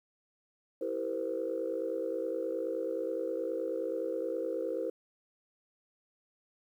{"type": "chord", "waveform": "sine", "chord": "C dominant seventh", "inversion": "first", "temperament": "equal with one note detuned", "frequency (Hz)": [329.6, 392, 466.2, 515.7], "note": ["E4", "G4", "Bb4", "C5"], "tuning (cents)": [0, 0, 0, -25], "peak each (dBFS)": [-38, -39, -36, -35], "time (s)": [0.81, 4.9], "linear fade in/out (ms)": 5, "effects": ["tanh soft clip ceiling -23 dBFS", "11-bit"]}